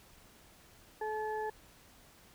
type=harmonic tone; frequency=431.2 Hz; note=A4; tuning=35 cents flat; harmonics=1 / 2 / 4; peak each=-37 / -37 / -45 dBFS; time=1.01-1.5 s; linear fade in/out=5 ms; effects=pink hiss -60 dBFS RMS until 2.34 s